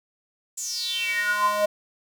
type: tone with high-pass filter sweep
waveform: square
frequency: 207.7 Hz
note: G#3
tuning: in tune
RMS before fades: -25 dBFS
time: 0.57-1.66 s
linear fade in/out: 10 ms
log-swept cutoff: 7600 to 640 Hz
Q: 8.2
effects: none